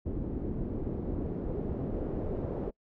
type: noise with low-pass filter sweep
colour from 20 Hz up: pink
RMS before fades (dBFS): -34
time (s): 0.05-2.71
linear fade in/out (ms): 20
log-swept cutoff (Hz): 310 to 480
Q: 1.6
effects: noise-tail reverb RT60 0.1 s tail -25 dB re dry